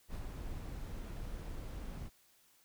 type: noise with ADSR envelope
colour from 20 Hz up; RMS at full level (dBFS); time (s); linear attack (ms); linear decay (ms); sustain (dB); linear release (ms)
brown; -40; 0.08-2.1; 62; 52; -3; 38
effects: white hiss -68 dBFS RMS until 2.64 s